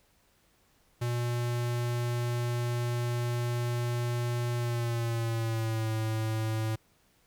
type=tone with pitch glide; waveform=square; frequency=120.3 to 110.32 Hz; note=B2 to A2; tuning=-45 to +5 cents; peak=-29 dBFS; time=1.01-6.76 s; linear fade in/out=10 ms; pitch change=-150 cents; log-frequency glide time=4.56-5.92 s; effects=pink hiss -67 dBFS RMS until 7.26 s